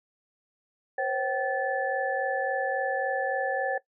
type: tone cluster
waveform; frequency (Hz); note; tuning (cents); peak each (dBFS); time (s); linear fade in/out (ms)
sine; 492.4 / 536 / 768 / 1739; B4 / C5 / G5 / A6; -5 / +42 / -36 / -21; -36 / -29 / -30 / -31; 0.98-3.78; 5
effects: noise-tail reverb RT60 0.1 s tail -18 dB re dry